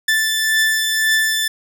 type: beating tone pair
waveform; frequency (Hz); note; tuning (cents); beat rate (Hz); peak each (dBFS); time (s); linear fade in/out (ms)
sawtooth; 1760 / 1761.9; A6 / A6; 0 / +2; 1.9; -12 / -19; 0.08-1.48; 5
effects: none